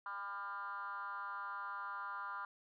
sine tone with frequency modulation, 1200 Hz, D6, 37 cents sharp, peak -40 dBFS, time 0.06-2.45 s, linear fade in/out 2 ms, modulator 198 Hz, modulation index 1.4, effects tanh soft clip ceiling -36 dBFS

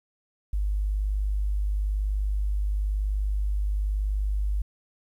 sine tone, 50.5 Hz, G#1, 48 cents flat, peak -23 dBFS, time 0.53-4.62 s, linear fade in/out 5 ms, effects 10-bit

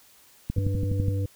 click train, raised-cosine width 5 ms, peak -15 dBFS, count 8, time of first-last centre 0.5-1.083 s, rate 12 Hz
harmonic tone, 98 Hz, G2, in tune, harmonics 1 / 3 / 5, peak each -24 / -36 / -37 dBFS, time 0.56-1.26 s, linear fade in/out 5 ms
effects white hiss -56 dBFS RMS until 1.35 s

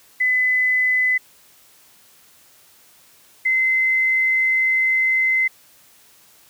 sine tone pair in turn, 2012 / 2058 Hz, B6 / C7, +32 / -29 cents, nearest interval unison, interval 39 cents, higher second, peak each -15 dBFS, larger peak neither, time 0.2-1.18 / 3.45-5.48 s, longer second, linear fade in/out 10 ms, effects white hiss -52 dBFS RMS until 6.49 s + high-pass 60 Hz 12 dB/octave

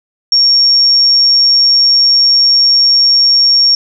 sine tone, 5530 Hz, F8, 18 cents flat, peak -5 dBFS, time 0.32-3.75 s, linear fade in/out 2 ms, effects none

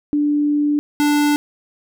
sine / square tone pair in turn, 293.7 / 293.7 Hz, D4 / D4, 0 / 0 cents, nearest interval unison, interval 0 cents, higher neither, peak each -14 dBFS, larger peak neither, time 0.13-0.79 / 1-1.36 s, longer first, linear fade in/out 0 ms, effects none

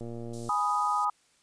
click train, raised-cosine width 2 ms, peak -27 dBFS, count 57, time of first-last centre 0.01-0.489 s, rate 117 Hz
white high-pass noise, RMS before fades -47 dBFS, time 0.33-1.05 s, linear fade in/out 5 ms, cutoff 4200 Hz, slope 24 dB/octave
sine chord, G# minor, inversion none, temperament equal, 830.6 / 987.8 / 1244.5 Hz, G#5 / B5 / D#6, 0 / 0 / 0 cents, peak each -30 / -31 / -27 dBFS, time 0.49-1.1 s, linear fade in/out 5 ms
effects white hiss -66 dBFS RMS until 1.42 s + resampled to 22050 Hz

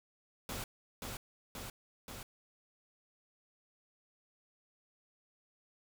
pink noise with echo, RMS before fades -41 dBFS, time 0.49-0.64 s, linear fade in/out 2 ms, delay 530 ms, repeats 3, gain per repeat -2 dB, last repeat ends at 2.23 s, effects none

